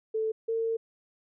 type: tone pair in turn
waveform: sine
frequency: 440.1 / 453.3 Hz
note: A4 / A#4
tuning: 0 / -48 cents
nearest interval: minor second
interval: 52 cents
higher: second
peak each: -26 dBFS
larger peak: neither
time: 0.14-0.32 / 0.48-0.77 s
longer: second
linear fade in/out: 10 ms
effects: none